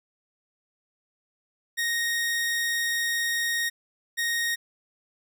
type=tone pair in turn; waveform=sawtooth; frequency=1864.7 / 1864.7 Hz; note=A#6 / A#6; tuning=0 / 0 cents; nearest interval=unison; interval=0 cents; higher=neither; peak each=-21 dBFS; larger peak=neither; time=1.77-3.7 / 4.17-4.56 s; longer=first; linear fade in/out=20 ms; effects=none